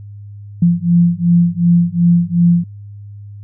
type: beating tone pair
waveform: sine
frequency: 171.1 / 173.8 Hz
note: F3 / F3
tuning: -35 / -8 cents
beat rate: 2.7 Hz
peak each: -12 dBFS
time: 0.62-2.64 s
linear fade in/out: 5 ms
effects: added 102 Hz sine -30 dBFS peak until 3.43 s